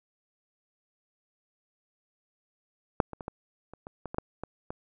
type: clicks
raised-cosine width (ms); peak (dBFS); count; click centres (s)
1; -6 / -24 / -24 / -20 / -30 / -27 / -22 / -22 / -13 / -21 / -21; 11; 3.002 / 3.133 / 3.208 / 3.281 / 3.736 / 3.869 / 4.057 / 4.145 / 4.184 / 4.436 / 4.705
effects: none